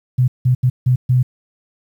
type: tone bursts at uneven times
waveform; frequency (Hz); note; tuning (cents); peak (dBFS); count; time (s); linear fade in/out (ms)
sine; 126.3; B2; +39; -10; 5; 0.18-0.28 / 0.45-0.55 / 0.63-0.7 / 0.86-0.96 / 1.09-1.23; 10
effects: 8-bit